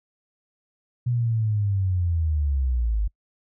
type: linear sweep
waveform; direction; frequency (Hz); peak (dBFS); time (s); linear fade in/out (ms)
sine; down; 123.47 to 49.37; -20; 1.06-3.08; 10
effects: noise-tail reverb RT60 0.1 s tail -26 dB re dry